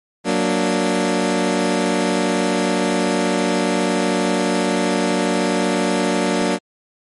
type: chord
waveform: 20% pulse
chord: Gb augmented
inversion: none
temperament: equal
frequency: 185 / 233.1 / 293.7 Hz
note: Gb3 / Bb3 / D4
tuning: 0 / 0 / 0 cents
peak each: -16 dBFS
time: 0.24-6.59 s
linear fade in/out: 50 ms
effects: MP3 48 kbps